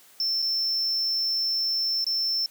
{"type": "tone with dropouts", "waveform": "triangle", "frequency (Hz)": 5350, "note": "E8", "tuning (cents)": 25, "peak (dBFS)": -22, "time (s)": [0.2, 2.46], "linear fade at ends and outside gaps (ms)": 1, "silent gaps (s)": [[0.42, 0.424], [2.043, 2.066]], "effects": ["white hiss -54 dBFS RMS until 2.5 s", "high-pass 200 Hz 12 dB/octave"]}